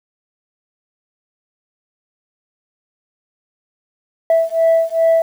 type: beating tone pair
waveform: sine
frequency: 656 / 658.5 Hz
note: E5 / E5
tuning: -9 / -2 cents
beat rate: 2.5 Hz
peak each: -13 dBFS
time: 4.3-5.22 s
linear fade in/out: 2 ms
effects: tanh soft clip ceiling -7 dBFS + 7-bit

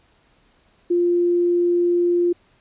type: tone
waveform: sine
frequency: 349.2 Hz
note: F4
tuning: in tune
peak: -15 dBFS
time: 0.9-2.33 s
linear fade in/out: 10 ms
effects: pink hiss -59 dBFS RMS until 2.6 s + resampled to 8000 Hz

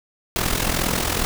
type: noise with amplitude modulation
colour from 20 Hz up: pink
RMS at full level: -19 dBFS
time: 0.36-1.25 s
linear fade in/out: 0 ms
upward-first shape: sine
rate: 42.1 Hz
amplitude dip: 70%
effects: none

